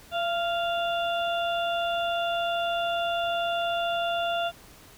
harmonic tone with a mistuned harmonic, 697 Hz, F5, 4 cents flat, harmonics 1 / 2 / 4 / 5, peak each -26 / -33 / -35 / -36 dBFS, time 0.11-4.52 s, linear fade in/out 50 ms, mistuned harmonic 1, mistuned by -35 cents, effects pink hiss -51 dBFS RMS until 4.97 s

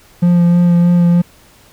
triangle tone with vibrato, 174 Hz, F3, 6 cents flat, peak -5 dBFS, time 0.22-1.22 s, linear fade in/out 10 ms, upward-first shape sine, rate 3.2 Hz, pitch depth 15 cents each way, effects pink hiss -46 dBFS RMS until 1.72 s

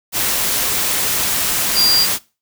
sine tone in noise, 4766 Hz, D8, 25 cents sharp, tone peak -12 dBFS, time 1.74-2.07 s, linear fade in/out 50 ms, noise white, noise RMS -18 dBFS, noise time 0.12-2.19 s, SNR +3 dB, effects noise-tail reverb RT60 0.3 s tail -21 dB re dry

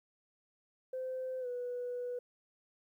sine tone with pitch glide, 516 to 491.3 Hz, C5 to B4, -24 to -9 cents, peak -35 dBFS, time 0.93-2.19 s, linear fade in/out 5 ms, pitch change -85 cents, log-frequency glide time 1.4-1.47 s, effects tanh soft clip ceiling -32 dBFS + 12-bit

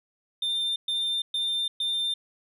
sine tone bursts, 3597 Hz, A7, 37 cents sharp, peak -22 dBFS, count 4, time 0.42-2.14 s, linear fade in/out 5 ms, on 340 ms, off 120 ms, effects tanh soft clip ceiling -24 dBFS

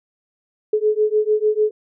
sine beating tone pair, 423.6 / 430.3 Hz, G#4 / A4, +34 / -39 cents, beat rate 6.7 Hz, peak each -18 dBFS, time 0.73-1.71 s, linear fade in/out 5 ms, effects none

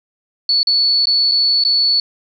sine tone with dropouts, 4435 Hz, C#8, in tune, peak -11 dBFS, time 0.49-2 s, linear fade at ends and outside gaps 2 ms, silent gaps 0.631-0.671 / 1.056-1.07 / 1.314-1.318 / 1.638-1.649 s, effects none

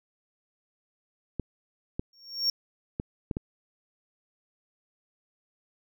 clicks, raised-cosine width 3 ms, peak -17 dBFS, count 5, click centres 1.397 / 1.995 / 2.999 / 3.312 / 3.369 s
triangle tone with exponential growth, 5520 Hz, F8, 21 cents flat, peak -19 dBFS, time 2.13-2.5 s, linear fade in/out 2 ms, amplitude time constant 79 ms
effects none

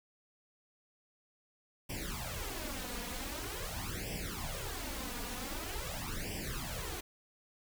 pink noise with flanger, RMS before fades -40 dBFS, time 1.89-7.01 s, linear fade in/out 10 ms, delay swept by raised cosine 0.37 to 4.17 ms, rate 0.45 Hz, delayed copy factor +0.9, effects none

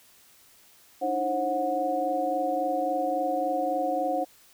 sine tone cluster, 297.3 / 320.9 / 535 / 732 Hz, D4 / E4 / C5 / F#5, +21 / -46 / +38 / -19 cents, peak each -33 / -36 / -29 / -27 dBFS, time 1.01-4.25 s, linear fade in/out 20 ms, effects white hiss -57 dBFS RMS until 4.53 s

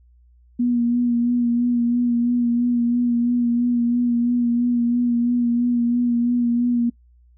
sine tone with vibrato, 240 Hz, B3, 49 cents flat, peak -16 dBFS, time 0.59-6.9 s, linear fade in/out 10 ms, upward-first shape sine, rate 3 Hz, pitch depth 27 cents each way, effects noise-tail reverb RT60 0.1 s tail -23 dB re dry + added 60 Hz sine -50 dBFS peak until 7.37 s

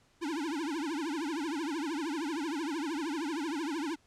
square tone with vibrato, 308.3 Hz, D#4, 16 cents flat, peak -33 dBFS, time 0.21-3.96 s, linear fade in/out 20 ms, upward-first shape triangle, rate 13 Hz, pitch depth 240 cents each way, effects pink hiss -67 dBFS RMS until 4.06 s + low-pass 8000 Hz 12 dB/octave

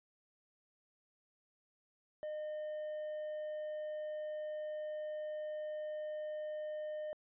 triangle tone, 610 Hz, D#5, 34 cents flat, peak -37 dBFS, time 2.23-7.13 s, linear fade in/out 0 ms, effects resampled to 8000 Hz

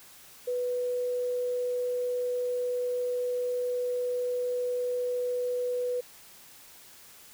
sine tone, 493.9 Hz, B4, in tune, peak -27 dBFS, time 0.47-6.01 s, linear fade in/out 10 ms, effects white hiss -52 dBFS RMS until 7.33 s

